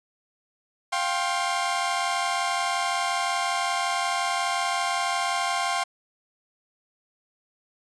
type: chord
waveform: sawtooth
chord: F suspended second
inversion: none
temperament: equal with one note detuned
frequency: 698.5 / 784 / 1063.6 Hz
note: F5 / G5 / C6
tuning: 0 / 0 / +28 cents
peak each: -25 / -25 / -24 dBFS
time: 0.92-5.84 s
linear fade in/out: 10 ms
effects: resampled to 22050 Hz